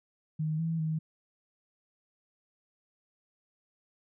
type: tone with pitch steps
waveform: sine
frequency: 155.7 / 163.6 / 157.8 Hz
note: D#3 / E3 / D#3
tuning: +2 / -13 / +25 cents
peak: -28 dBFS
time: 0.39-0.99 s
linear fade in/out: 10 ms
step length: 200 ms
effects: none